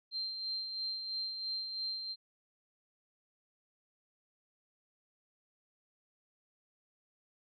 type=tone with tremolo; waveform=sine; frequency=4153 Hz; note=C8; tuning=14 cents flat; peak=-34 dBFS; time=0.11-2.16 s; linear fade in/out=50 ms; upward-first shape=sine; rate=3 Hz; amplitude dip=45%; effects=none